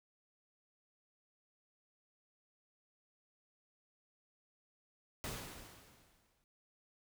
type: noise with exponential decay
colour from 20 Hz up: pink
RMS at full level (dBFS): -41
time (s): 5.24-6.44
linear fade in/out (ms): 0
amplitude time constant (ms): 260
effects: none